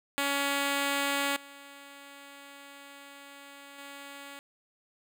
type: tone with level steps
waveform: 5% pulse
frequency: 280.8 Hz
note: C#4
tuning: 22 cents sharp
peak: -16 / -36 / -32 dBFS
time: 0.18-4.39 s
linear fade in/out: 0 ms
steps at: 1.36 / 3.78 s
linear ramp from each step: 5 ms
effects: none